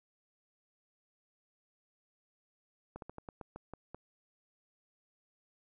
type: slowing click train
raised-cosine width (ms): 1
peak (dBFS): -30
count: 9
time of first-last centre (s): 2.96-3.946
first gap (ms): 62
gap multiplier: 1.19
effects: none